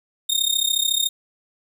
sawtooth tone with amplitude modulation, 3685 Hz, A#7, 21 cents flat, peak -12 dBFS, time 0.29-1.09 s, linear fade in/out 10 ms, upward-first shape sine, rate 33.9 Hz, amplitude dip 85%, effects none

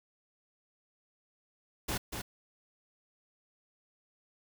pink noise with echo, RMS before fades -34 dBFS, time 1.88-1.98 s, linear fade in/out 10 ms, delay 240 ms, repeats 1, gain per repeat -5 dB, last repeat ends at 2.22 s, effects none

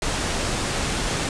pink low-pass noise, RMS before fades -25 dBFS, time 0.02-1.29 s, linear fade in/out 2 ms, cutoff 9400 Hz, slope 48 dB/octave, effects none

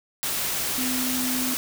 sine tone in noise, 254.2 Hz, C4, 50 cents flat, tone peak -27 dBFS, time 0.78-1.54 s, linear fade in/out 0 ms, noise white, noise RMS -27 dBFS, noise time 0.23-1.57 s, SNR -3 dB, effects none

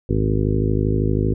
harmonic tone with a mistuned harmonic, 52.7 Hz, G#1, 26 cents sharp, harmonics 1 / 2 / 3 / 4 / 5 / 6 / 7 / 8 / 9, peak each -23 / -21 / -24 / -29 / -25 / -31 / -25 / -30 / -31 dBFS, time 0.09-1.34 s, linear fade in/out 5 ms, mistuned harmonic 1, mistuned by +91 cents, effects none

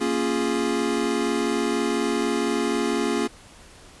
square chord, Bb minor seventh, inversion none, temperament equal, 233.1 / 277.2 / 349.2 / 415.3 Hz, Bb3 / Db4 / F4 / Ab4, 0 / 0 / 0 / 0 cents, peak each -28 dBFS, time 0-3.28 s, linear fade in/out 20 ms, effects pink hiss -48 dBFS RMS until 4 s + resampled to 24000 Hz

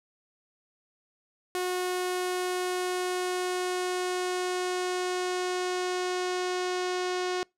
sawtooth tone with low-pass filter sweep, 363.6 Hz, F#4, 30 cents flat, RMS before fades -30 dBFS, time 1.55-7.43 s, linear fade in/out 0 ms, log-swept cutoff 12000 to 6000 Hz, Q 1.2, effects noise-tail reverb RT60 0.2 s tail -26 dB re dry

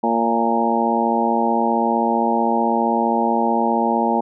harmonic tone with a mistuned harmonic, 115.5 Hz, A#2, 16 cents flat, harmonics 2 / 3 / 4 / 5 / 6 / 7 / 8, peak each -21 / -25 / -26 / -26 / -25 / -21 / -23 dBFS, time 0.03-4.21 s, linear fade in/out 10 ms, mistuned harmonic 7, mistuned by +35 cents, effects none

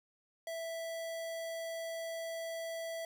square tone, 659.3 Hz, E5, in tune, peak -39 dBFS, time 0.47-3.05 s, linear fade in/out 2 ms, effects none

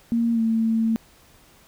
sine tone with pitch glide, 232.4 to 224.9 Hz, A#3 to A3, -5 to +38 cents, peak -18 dBFS, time 0.12-0.96 s, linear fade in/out 0 ms, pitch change -57 cents, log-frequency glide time 0.33-0.41 s, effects pink hiss -54 dBFS RMS until 1.67 s

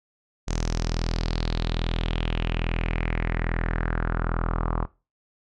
sawtooth tone with low-pass filter sweep, 41.2 Hz, E1, in tune, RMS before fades -26 dBFS, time 0.47-4.86 s, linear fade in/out 20 ms, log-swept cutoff 6400 to 1100 Hz, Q 3.9, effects noise-tail reverb RT60 0.3 s tail -21 dB re dry

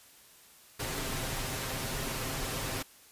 pink noise with comb filter, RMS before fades -35 dBFS, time 0.79-2.83 s, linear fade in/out 10 ms, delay 7.6 ms, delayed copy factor +0.5, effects white hiss -57 dBFS RMS until 3.11 s + resampled to 32000 Hz

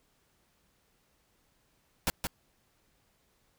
pink noise with echo, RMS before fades -28 dBFS, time 2.07-2.1 s, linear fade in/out 0 ms, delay 170 ms, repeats 1, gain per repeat -5 dB, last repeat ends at 2.27 s, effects pink hiss -71 dBFS RMS until 3.58 s

